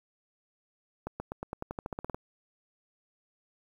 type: accelerating click train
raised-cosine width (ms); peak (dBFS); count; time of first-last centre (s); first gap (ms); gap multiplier
1; -21; 14; 1.07-2.145; 130; 0.92
effects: 9-bit